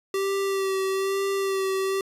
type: tone with vibrato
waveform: square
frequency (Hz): 388.3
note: G4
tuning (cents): -16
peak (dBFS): -24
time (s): 0.14-2.01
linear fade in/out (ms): 2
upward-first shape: sine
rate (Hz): 1.1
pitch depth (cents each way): 22
effects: resampled to 32000 Hz